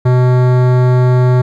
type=tone with hard clipping; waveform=sine; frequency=125.6 Hz; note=B2; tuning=30 cents sharp; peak=-9 dBFS; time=0.05-1.42 s; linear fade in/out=10 ms; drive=17 dB; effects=none